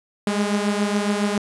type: beating tone pair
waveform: sawtooth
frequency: 203.8 / 211 Hz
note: G#3 / G#3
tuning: -32 / +28 cents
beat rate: 7.2 Hz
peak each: -17 / -21 dBFS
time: 0.27-1.38 s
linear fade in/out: 2 ms
effects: resampled to 24000 Hz